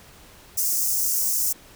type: high-pass noise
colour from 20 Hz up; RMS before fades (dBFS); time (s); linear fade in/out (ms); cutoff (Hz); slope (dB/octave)
white; -23; 0.57-1.53; 10; 5400; 48
effects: pink hiss -49 dBFS RMS until 1.75 s